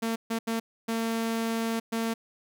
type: tone bursts at uneven times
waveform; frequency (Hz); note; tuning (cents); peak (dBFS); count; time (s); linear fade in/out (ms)
sawtooth; 227.1; A#3; -45; -23; 5; 0.02-0.16 / 0.3-0.39 / 0.47-0.6 / 0.88-1.8 / 1.92-2.14; 10
effects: none